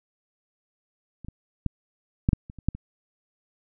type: clicks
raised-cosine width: 5 ms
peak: -28 / -24 / -12 / -7 / -6 / -27 / -29 / -9 / -24 dBFS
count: 9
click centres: 1.247 / 1.285 / 1.663 / 2.289 / 2.332 / 2.499 / 2.587 / 2.686 / 2.75 s
effects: none